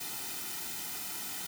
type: noise with comb filter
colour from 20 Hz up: white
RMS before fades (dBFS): -39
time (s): 0-1.47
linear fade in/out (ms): 10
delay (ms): 1.8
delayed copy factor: -0.75
effects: none